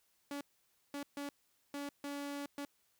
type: tone bursts at uneven times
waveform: sawtooth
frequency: 284.7 Hz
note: C#4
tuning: 46 cents sharp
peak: -36 dBFS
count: 6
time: 0.31-0.41 / 0.94-1.03 / 1.17-1.29 / 1.74-1.89 / 2.04-2.46 / 2.58-2.65 s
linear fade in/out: 2 ms
effects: white hiss -75 dBFS RMS until 2.99 s